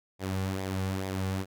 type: tone with flanger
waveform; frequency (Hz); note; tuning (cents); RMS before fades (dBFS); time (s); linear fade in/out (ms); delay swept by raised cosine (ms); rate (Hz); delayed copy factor
sawtooth; 95.2; F#2; +50; -32; 0.19-1.46; 50; 0.69 to 3.19; 2.3; -0.55
effects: none